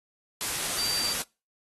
sine tone in noise, 4676 Hz, D8, 8 cents flat, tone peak -29 dBFS, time 0.78-1.13 s, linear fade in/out 0 ms, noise white, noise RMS -30 dBFS, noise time 0.41-1.22 s, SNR -2 dB, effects noise-tail reverb RT60 0.3 s tail -25 dB re dry + AAC 32 kbps

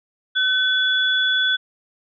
sine tone pair together, 1516 / 3423 Hz, F#6 / A7, +42 / -48 cents, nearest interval octave + major second, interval 1410 cents, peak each -19 dBFS, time 0.35-1.57 s, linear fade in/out 20 ms, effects none

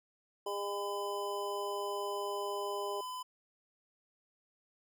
harmonic tone, 202.7 Hz, G#3, 42 cents flat, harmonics 2 / 3 / 4, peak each -38 / -42 / -44 dBFS, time 0.46-3.01 s, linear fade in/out 5 ms
square tone, 1009 Hz, B5, 37 cents sharp, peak -40 dBFS, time 0.46-3.23 s, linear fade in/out 10 ms
effects none

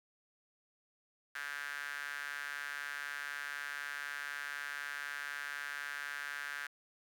sawtooth tone with high-pass filter, 144 Hz, D3, 34 cents flat, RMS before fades -42 dBFS, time 1.35-6.67 s, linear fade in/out 5 ms, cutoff 1600 Hz, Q 5.9, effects none

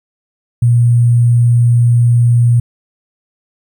sine tone with sample-and-hold, 119.3 Hz, A#2, 41 cents sharp, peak -6 dBFS, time 0.62-2.6 s, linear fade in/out 5 ms, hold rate 8820 Hz, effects none

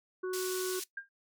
harmonic tone, 370 Hz, F#4, in tune, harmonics 1 / 3 / 4, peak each -32 / -46 / -45 dBFS, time 0.23-0.8 s, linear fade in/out 10 ms
pink band-pass noise, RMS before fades -40 dBFS, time 0.33-0.84 s, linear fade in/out 5 ms, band 4500 to 14000 Hz, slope 12 dB/octave
sine tone with exponential decay, 1603 Hz, G6, 38 cents sharp, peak -34 dBFS, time 0.97-1.09 s, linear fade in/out 5 ms, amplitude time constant 24 ms
effects noise-tail reverb RT60 0.1 s tail -17 dB re dry

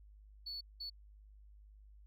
sine tone bursts at uneven times, 4435 Hz, C#8, in tune, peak -40 dBFS, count 2, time 0.46-0.61 / 0.8-0.9 s, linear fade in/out 10 ms, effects tanh soft clip ceiling -38 dBFS + added 51 Hz sine -56 dBFS peak until 2.06 s

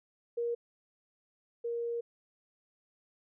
sine tone pair in turn, 471.9 / 469.6 Hz, A#4 / A#4, +21 / +13 cents, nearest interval unison, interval 8 cents, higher first, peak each -30 / -32 dBFS, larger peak first, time 0.37-0.55 / 1.64-2.01 s, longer second, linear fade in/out 10 ms, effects none

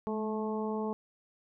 harmonic tone with a mistuned harmonic, 217.2 Hz, A3, 22 cents flat, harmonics 1 / 2 / 3 / 4 / 5, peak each -34 / -35 / -43 / -40 / -44 dBFS, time 0.07-0.93 s, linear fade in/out 0 ms, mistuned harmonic 1, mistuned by -27 cents, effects none

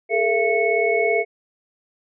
sine tone cluster, 417.9 / 456.1 / 676 / 2204 Hz, G#4 / A#4 / E5 / C#7, +11 / -38 / +43 / -11 cents, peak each -22 dBFS, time 0.09-1.25 s, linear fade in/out 50 ms, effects none

